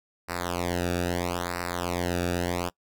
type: tone with flanger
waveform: sawtooth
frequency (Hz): 87.9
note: F2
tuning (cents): +12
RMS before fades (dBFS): -29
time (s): 0.28-2.7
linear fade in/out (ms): 20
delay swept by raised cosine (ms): 0.3 to 0.97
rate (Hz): 0.76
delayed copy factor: -0.95
effects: noise-tail reverb RT60 0.1 s tail -23 dB re dry